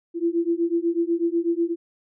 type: beating tone pair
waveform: sine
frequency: 334.3 / 342.4 Hz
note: E4 / F4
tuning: +24 / -34 cents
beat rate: 8.1 Hz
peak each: -23 / -23 dBFS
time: 0.14-1.76 s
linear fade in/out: 50 ms
effects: none